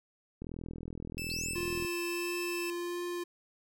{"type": "click train", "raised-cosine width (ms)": 3, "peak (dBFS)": -28, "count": 60, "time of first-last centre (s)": [0.42, 1.849], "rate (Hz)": 41.3}
{"type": "tone", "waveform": "sawtooth", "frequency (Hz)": 2637, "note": "E7", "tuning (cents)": 0, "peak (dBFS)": -34, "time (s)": [1.18, 2.7], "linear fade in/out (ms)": 0}
{"type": "linear sweep", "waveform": "sine", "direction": "up", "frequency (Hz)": [4053, 8700], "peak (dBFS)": -37, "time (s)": [1.3, 1.53], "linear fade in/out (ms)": 0}
{"type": "tone with vibrato", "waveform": "square", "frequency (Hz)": 349.2, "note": "F4", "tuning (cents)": 0, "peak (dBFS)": -35, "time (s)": [1.55, 3.24], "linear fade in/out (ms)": 10, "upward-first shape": "triangle", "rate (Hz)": 1.5, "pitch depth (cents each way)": 12}
{"effects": []}